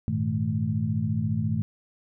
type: tone cluster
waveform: sine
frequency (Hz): 101 / 115.5 / 155.7 / 215.8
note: G#2 / A#2 / D#3 / A3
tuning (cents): -48 / -16 / +2 / -33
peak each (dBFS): -29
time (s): 0.08-1.62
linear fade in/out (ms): 0
effects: none